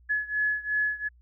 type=beating tone pair; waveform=sine; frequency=1700 / 1702.8 Hz; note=G#6 / G#6; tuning=+40 / +43 cents; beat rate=2.8 Hz; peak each=-27 / -29 dBFS; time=0.09-1.09 s; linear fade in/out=20 ms; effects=added 60 Hz sine -54 dBFS peak until 1.21 s